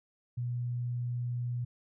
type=tone; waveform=sine; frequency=121.7 Hz; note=B2; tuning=25 cents flat; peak=-31 dBFS; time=0.37-1.65 s; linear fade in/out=10 ms; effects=none